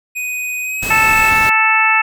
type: tone with pitch glide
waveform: square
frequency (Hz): 2494 to 2594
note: D#7 to E7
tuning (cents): +3 to -28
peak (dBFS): -20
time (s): 0.15-1.31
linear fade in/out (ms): 20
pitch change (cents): +69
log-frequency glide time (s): 0.62-0.95
type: noise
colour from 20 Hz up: pink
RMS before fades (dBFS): -24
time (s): 0.82-1.5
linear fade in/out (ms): 10
type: harmonic tone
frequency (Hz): 440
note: A4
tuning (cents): 0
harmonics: 2 / 3 / 4 / 5 / 6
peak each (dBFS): -17 / -17 / -17 / -17 / -14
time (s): 0.9-2.02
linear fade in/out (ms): 10
effects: none